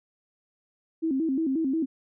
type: tone with vibrato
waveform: sine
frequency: 293.7 Hz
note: D4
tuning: in tune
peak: -23 dBFS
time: 1.02-1.86 s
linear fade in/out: 20 ms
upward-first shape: square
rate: 5.6 Hz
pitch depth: 170 cents each way
effects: none